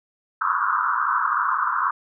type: band-pass noise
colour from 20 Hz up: pink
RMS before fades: -22 dBFS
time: 0.41-1.91 s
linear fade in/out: 5 ms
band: 990 to 1500 Hz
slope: 96 dB/octave
effects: none